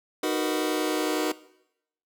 sawtooth chord, B major seventh, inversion first, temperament just, 308.7 / 370.4 / 463 / 493.9 Hz, D#4 / F#4 / A#4 / B4, -14 / +2 / -12 / 0 cents, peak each -24 / -25 / -27 / -29 dBFS, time 0.23-1.32 s, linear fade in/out 5 ms, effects noise-tail reverb RT60 0.8 s tail -19 dB re dry

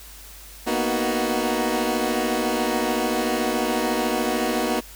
20% pulse chord, B major seventh, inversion third, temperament equal with one note detuned, 233.1 / 246.9 / 311.1 / 373.9 Hz, A#3 / B3 / D#4 / F#4, 0 / 0 / 0 / +18 cents, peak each -22 dBFS, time 0.66-4.81 s, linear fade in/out 20 ms, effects added 50 Hz sine -44 dBFS peak until 4.95 s + white hiss -44 dBFS RMS until 4.95 s

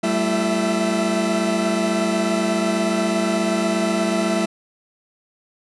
40% pulse tone cluster, 192.9 / 221 / 336.8 / 657 Hz, G3 / A3 / E4 / E5, -28 / +8 / +37 / -6 cents, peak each -23 dBFS, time 0.03-4.46 s, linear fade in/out 10 ms, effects resampled to 24000 Hz

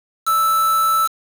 triangle tone with quantisation, 1318.5 Hz, E6, in tune, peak -12 dBFS, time 0.26-1.08 s, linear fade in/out 20 ms, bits 4, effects none

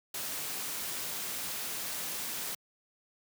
white noise, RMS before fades -37 dBFS, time 0.14-2.55 s, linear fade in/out 5 ms, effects high-pass 100 Hz 12 dB/octave

